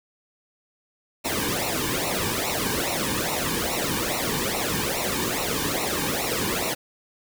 pink noise with flanger, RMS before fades -26 dBFS, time 1.24-6.75 s, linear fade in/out 20 ms, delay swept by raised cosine 0.61 to 1.54 ms, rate 2.4 Hz, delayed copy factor -0.85, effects none

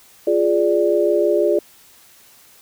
sine chord, D diminished, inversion first, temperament equal, 349.2 / 415.3 / 587.3 Hz, F4 / Ab4 / D5, 0 / 0 / 0 cents, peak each -18 dBFS, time 0.27-1.59 s, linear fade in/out 5 ms, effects white hiss -49 dBFS RMS until 2.61 s

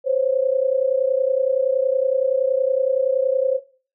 sine tone pair together, 516.3 / 547 Hz, C5 / C#5, -23 / -23 cents, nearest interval minor second, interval 100 cents, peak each -19 dBFS, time 0.04-3.6 s, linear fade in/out 50 ms, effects noise-tail reverb RT60 0.4 s tail -17 dB re dry

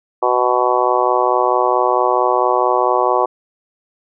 harmonic tone, 124.5 Hz, B2, 14 cents sharp, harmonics 3 / 4 / 5 / 6 / 7 / 8 / 9, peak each -20 / -20 / -20 / -20 / -20 / -20 / -20 dBFS, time 0.22-3.26 s, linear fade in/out 10 ms, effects none

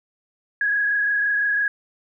sine tone with frequency modulation, 1661.2 Hz, G#6, in tune, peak -18 dBFS, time 0.61-1.68 s, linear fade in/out 2 ms, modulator 25.9 Hz, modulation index 1.3, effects none

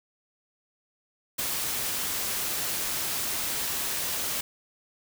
white noise with ADSR envelope, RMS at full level -26 dBFS, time 1.38-4.41 s, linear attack 16 ms, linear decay 8 ms, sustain -4 dB, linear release 5 ms, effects none

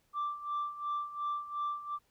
sine tone with tremolo, 1174.7 Hz, D6, in tune, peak -29 dBFS, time 0.13-1.99 s, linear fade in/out 50 ms, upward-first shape sine, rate 2.8 Hz, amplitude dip 80%, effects tanh soft clip ceiling -29 dBFS + pink hiss -73 dBFS RMS until 2.1 s

